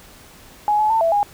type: tone with pitch steps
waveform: sine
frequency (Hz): 837 / 854 / 894 / 663 / 820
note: G#5 / G#5 / A5 / E5 / G#5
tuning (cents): +13 / +48 / +27 / +10 / -22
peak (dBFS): -14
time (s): 0.68-1.23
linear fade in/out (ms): 0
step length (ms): 110
effects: pink hiss -45 dBFS RMS until 1.33 s